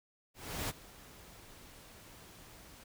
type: noise with ADSR envelope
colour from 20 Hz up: pink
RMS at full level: -36 dBFS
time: 0.34-2.84 s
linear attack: 350 ms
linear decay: 29 ms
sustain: -19 dB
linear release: 9 ms
effects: none